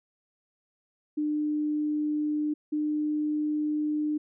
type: tone pair in turn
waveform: sine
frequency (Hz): 300.4 / 301.5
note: D4 / D4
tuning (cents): +39 / +46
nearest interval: unison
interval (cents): 7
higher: second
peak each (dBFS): -25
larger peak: neither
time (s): 1.17-2.54 / 2.72-4.18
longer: second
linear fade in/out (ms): 10
effects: none